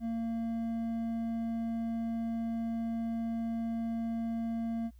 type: tone with hard clipping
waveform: triangle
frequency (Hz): 228.8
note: A#3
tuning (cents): -32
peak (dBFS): -33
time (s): 0-4.91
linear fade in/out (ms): 50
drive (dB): 9
effects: added 60 Hz sine -52 dBFS peak until 4.99 s + white hiss -75 dBFS RMS until 4.99 s